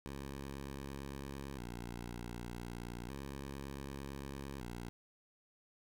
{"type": "tone with vibrato", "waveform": "10% pulse", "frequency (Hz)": 63.9, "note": "C2", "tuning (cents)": -40, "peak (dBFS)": -35, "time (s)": [0.06, 4.89], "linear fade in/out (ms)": 0, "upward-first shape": "square", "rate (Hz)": 0.33, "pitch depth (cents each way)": 130, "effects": []}